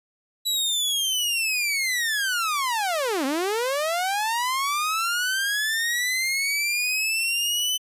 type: linear two-way sweep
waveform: sawtooth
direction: down then up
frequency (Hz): 3951 to 256.2 to 3042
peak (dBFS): -19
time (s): 0.45-7.78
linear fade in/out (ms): 20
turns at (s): 3.25
effects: resampled to 32000 Hz